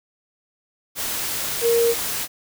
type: tone in noise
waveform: sine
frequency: 466.2 Hz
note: A#4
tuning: in tune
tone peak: -15 dBFS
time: 1.61-1.95 s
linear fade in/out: 50 ms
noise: white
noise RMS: -26 dBFS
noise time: 0.95-2.28 s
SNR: +8 dB
effects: none